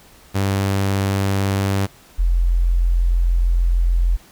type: tone pair in turn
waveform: sawtooth / sine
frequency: 98 / 43.25 Hz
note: G2 / F1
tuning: 0 / -16 cents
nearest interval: octave + major second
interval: 1416 cents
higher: first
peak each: -13 dBFS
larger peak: neither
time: 0.34-1.87 / 2.18-4.17 s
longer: second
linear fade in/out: 20 ms
effects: pink hiss -48 dBFS RMS until 4.31 s